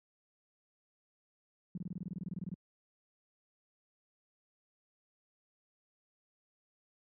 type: tone bursts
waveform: sine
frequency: 180 Hz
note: F#3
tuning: 47 cents flat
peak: -36 dBFS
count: 16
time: 1.75-2.541 s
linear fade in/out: 2 ms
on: 26 ms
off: 25 ms
effects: high-pass 80 Hz 12 dB/octave